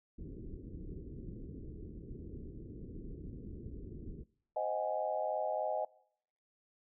pink low-pass noise, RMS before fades -46 dBFS, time 0.18-4.24 s, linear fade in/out 10 ms, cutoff 420 Hz, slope 48 dB/octave
sine chord, Ab dominant seventh, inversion first, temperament just, 519.1 / 623 / 747.5 / 830.6 Hz, C5 / Eb5 / Gb5 / Ab5, -14 / +2 / +17 / 0 cents, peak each -41 / -35 / -39 / -39 dBFS, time 4.56-5.85 s, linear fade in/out 5 ms
effects noise-tail reverb RT60 0.7 s tail -24 dB re dry

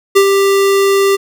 square tone with ADSR envelope, 394.2 Hz, G4, 10 cents sharp, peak -4 dBFS, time 0.15-1.17 s, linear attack 17 ms, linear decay 71 ms, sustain -5 dB, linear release 22 ms, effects none

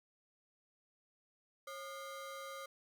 35% pulse ring-modulated tone, 880 Hz, A5, in tune, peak -40 dBFS, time 1.67-2.66 s, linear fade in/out 5 ms, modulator 337 Hz, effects none

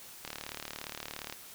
click train, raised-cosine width 0.2 ms, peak -21 dBFS, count 41, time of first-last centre 0.25-1.325 s, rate 37.2 Hz, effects white hiss -50 dBFS RMS until 1.54 s

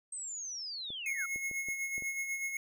sine linear sweep, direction down, 8372 to 1318.5 Hz, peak -38 dBFS, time 0.12-1.26 s, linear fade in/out 5 ms
clicks, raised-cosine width 2 ms, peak -36 dBFS, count 6, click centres 0.904 / 1.36 / 1.513 / 1.686 / 1.98 / 2.023 s
square tone with tremolo, 2171 Hz, C#7, 37 cents flat, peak -33 dBFS, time 1.06-2.57 s, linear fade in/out 2 ms, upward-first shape sine, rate 8.1 Hz, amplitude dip 50%
effects none

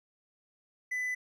triangle tone, 2000 Hz, B6, 21 cents sharp, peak -29 dBFS, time 0.91-1.15 s, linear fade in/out 10 ms, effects none

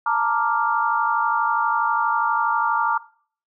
sine chord, Bb major seventh, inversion third, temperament equal, 880 / 932.3 / 1174.7 / 1396.9 Hz, A5 / Bb5 / D6 / F6, 0 / 0 / 0 / 0 cents, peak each -25 / -22 / -23 / -25 dBFS, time 0.06-2.98 s, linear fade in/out 5 ms, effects noise-tail reverb RT60 0.5 s tail -20 dB re dry

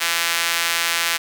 sawtooth tone with high-pass filter, 168.4 Hz, E3, 37 cents sharp, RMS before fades -21 dBFS, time 0-1.18 s, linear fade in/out 20 ms, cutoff 1900 Hz, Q 0.95, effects none

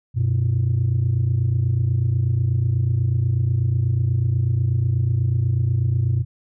sine tone pair together, 95.3 / 123.47 Hz, G2 / B2, -48 / 0 cents, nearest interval major third, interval 448 cents, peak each -19 / -17 dBFS, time 0.14-6.25 s, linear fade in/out 50 ms, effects tanh soft clip ceiling -13 dBFS

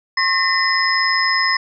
sine tone cluster, 1076 / 1832 / 2009 / 5130 Hz, C6 / A#6 / B6 / E8, +48 / -31 / +29 / -48 cents, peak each -20 dBFS, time 0.17-1.57 s, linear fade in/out 5 ms, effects none

